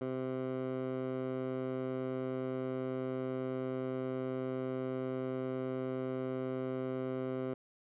15% pulse tone with band-pass filter, 129.9 Hz, C3, 12 cents flat, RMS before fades -37 dBFS, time 0.01-7.54 s, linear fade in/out 5 ms, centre 420 Hz, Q 0.79, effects resampled to 8000 Hz

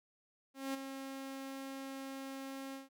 sawtooth tone with ADSR envelope, 269.9 Hz, C#4, 46 cents flat, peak -31 dBFS, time 0.54-2.89 s, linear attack 200 ms, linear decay 15 ms, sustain -8 dB, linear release 150 ms, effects none

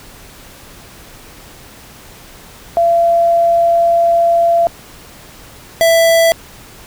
sine / square tone pair in turn, 680 / 662.6 Hz, F5 / E5, -46 / +9 cents, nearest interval unison, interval 45 cents, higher first, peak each -8 dBFS, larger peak neither, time 2.77-4.67 / 5.81-6.32 s, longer first, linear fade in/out 0 ms, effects pink hiss -38 dBFS RMS until 6.86 s

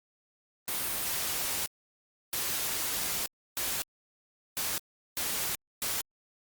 white noise bursts at uneven times, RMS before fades -32 dBFS, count 6, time 0.68-1.66 / 2.33-3.26 / 3.57-3.82 / 4.57-4.78 / 5.17-5.55 / 5.82-6.01 s, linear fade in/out 0 ms, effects Opus 32 kbps

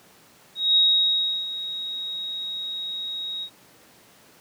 sine tone with ADSR envelope, 3783 Hz, A#7, 25 cents sharp, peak -14 dBFS, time 0.55-3.5 s, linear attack 210 ms, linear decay 700 ms, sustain -14 dB, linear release 76 ms, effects pink hiss -53 dBFS RMS until 4.4 s + high-pass 150 Hz 12 dB/octave

